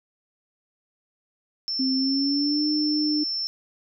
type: tone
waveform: sine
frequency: 5360 Hz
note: E8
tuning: 28 cents sharp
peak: -25 dBFS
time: 1.68-3.47 s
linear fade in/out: 0 ms
type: tone with pitch glide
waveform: sine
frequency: 263.2 to 300.6 Hz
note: C4 to D4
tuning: +10 to +40 cents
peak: -22 dBFS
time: 1.79-3.24 s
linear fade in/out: 10 ms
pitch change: +230 cents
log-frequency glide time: 1.96-2.65 s
effects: none